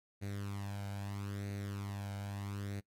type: tone with flanger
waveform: sawtooth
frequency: 100.3 Hz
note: G2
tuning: 40 cents sharp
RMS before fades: -41 dBFS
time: 0.21-2.81 s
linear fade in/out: 20 ms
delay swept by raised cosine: 0.47 to 1.33 ms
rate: 0.77 Hz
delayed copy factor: +0.65
effects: noise-tail reverb RT60 0.1 s tail -21 dB re dry + MP3 64 kbps